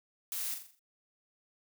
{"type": "noise with echo", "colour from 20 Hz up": "blue", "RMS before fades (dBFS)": -37, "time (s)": [0.32, 0.54], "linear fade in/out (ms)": 0, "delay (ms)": 42, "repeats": 6, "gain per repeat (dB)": -6, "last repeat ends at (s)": 0.792, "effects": []}